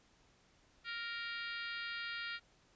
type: harmonic tone with a mistuned harmonic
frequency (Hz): 466.2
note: A#4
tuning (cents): 0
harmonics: 3 / 4 / 5 / 6 / 7 / 8 / 9 / 10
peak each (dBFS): -44 / -46 / -48 / -50 / -51 / -52 / -53 / -54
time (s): 0.84-2.4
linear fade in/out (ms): 50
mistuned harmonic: 10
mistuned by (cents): +32
effects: pink hiss -69 dBFS RMS until 2.75 s + resampled to 16000 Hz